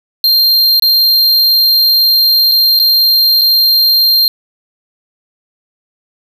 square tone with dropouts, 4186 Hz, C8, in tune, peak -7 dBFS, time 0.24-4.28 s, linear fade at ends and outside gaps 1 ms, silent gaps 0.797-0.822 / 2.515-2.519 / 2.791-2.798 / 3.412-3.416 s, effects none

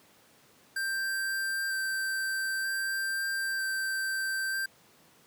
square tone with vibrato, 1568 Hz, G6, in tune, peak -30 dBFS, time 0.76-4.66 s, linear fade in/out 5 ms, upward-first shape square, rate 0.53 Hz, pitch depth 8 cents each way, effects pink hiss -60 dBFS RMS until 5.26 s + high-pass 150 Hz 12 dB/octave

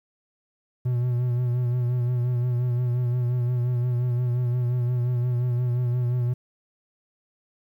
triangle tone with vibrato, 122.8 Hz, B2, 9 cents flat, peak -19 dBFS, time 0.85-6.34 s, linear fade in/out 10 ms, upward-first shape sine, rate 5.7 Hz, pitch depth 39 cents each way, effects 10-bit

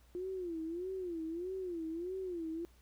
sine tone with vibrato, 349.2 Hz, F4, in tune, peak -37 dBFS, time 0.15-2.65 s, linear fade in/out 0 ms, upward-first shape sine, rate 1.6 Hz, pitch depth 150 cents each way, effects added 60 Hz sine -61 dBFS peak until 2.81 s + pink hiss -69 dBFS RMS until 2.81 s

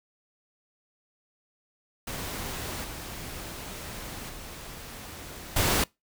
pink noise with level steps, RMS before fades -35 / -39 / -42 / -24 dBFS, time 2.07-5.84 s, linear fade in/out 5 ms, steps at 2.84 / 4.29 / 5.56 s, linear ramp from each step 5 ms, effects noise-tail reverb RT60 0.2 s tail -24 dB re dry

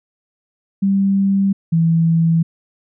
sine tone pair in turn, 196 / 164.82 Hz, G3 / E3, 0 / 0 cents, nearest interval minor third, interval 300 cents, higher first, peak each -12 / -11 dBFS, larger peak second, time 0.82-1.53 / 1.72-2.43 s, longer neither, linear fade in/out 10 ms, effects none

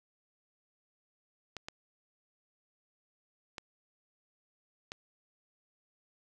clicks, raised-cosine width 0.2 ms, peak -23 dBFS, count 4, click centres 1.567 / 1.685 / 3.582 / 4.919 s, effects none

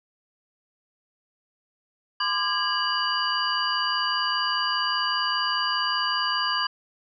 sine tone cluster, 1025 / 1190 / 1638 / 2939 / 4724 Hz, C6 / D6 / G#6 / F#7 / D8, -36 / +22 / -24 / -12 / +9 cents, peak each -29 dBFS, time 2.2-6.67 s, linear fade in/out 5 ms, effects none

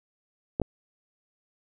clicks, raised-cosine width 2 ms, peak -13 dBFS, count 2, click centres 0.599 / 0.617 s, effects none

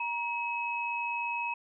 sine tone pair together, 945.9 / 2565 Hz, A#5 / E7, +25 / -48 cents, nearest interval octave + perfect fourth, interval 1727 cents, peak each -33 / -33 dBFS, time 0-1.54 s, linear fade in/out 5 ms, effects none

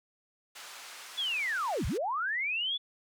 pink band-pass noise, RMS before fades -47 dBFS, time 0.55-1.98 s, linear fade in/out 10 ms, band 1100 to 9400 Hz, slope 12 dB/octave
sine linear two-way sweep, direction down then up, 3497 to 37.41 to 3497 Hz, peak -29 dBFS, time 1.17-2.78 s, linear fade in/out 20 ms, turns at 1.86 s
effects none

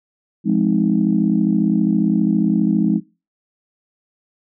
sine chord, F minor seventh, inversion none, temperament just, 174.61 / 209.5 / 261.9 / 314.3 Hz, F3 / Ab3 / C4 / Eb4, 0 / +15 / +2 / +18 cents, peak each -19 / -16 / -21 / -20 dBFS, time 0.44-3.01 s, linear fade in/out 50 ms, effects noise-tail reverb RT60 0.3 s tail -21 dB re dry + tanh soft clip ceiling -3 dBFS

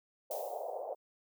pink band-pass noise, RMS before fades -40 dBFS, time 0.3-0.95 s, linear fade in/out 10 ms, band 500 to 760 Hz, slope 48 dB/octave
violet noise with exponential decay, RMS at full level -42 dBFS, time 0.31-0.96 s, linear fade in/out 1 ms, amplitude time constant 140 ms
effects none

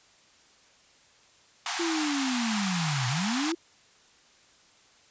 pink high-pass noise, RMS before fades -31 dBFS, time 1.66-3.52 s, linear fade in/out 2 ms, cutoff 710 Hz, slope 96 dB/octave
sine linear two-way sweep, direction down then up, 345.4 to 119.5 to 345.4 Hz, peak -27 dBFS, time 1.79-3.55 s, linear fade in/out 10 ms, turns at 3.08 s
effects white hiss -59 dBFS RMS until 5.1 s + resampled to 16000 Hz

